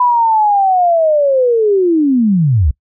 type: linear sweep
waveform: sine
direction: down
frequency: 998 to 61.74 Hz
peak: -8 dBFS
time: 0-2.71 s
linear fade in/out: 5 ms
effects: noise-tail reverb RT60 0.1 s tail -24 dB re dry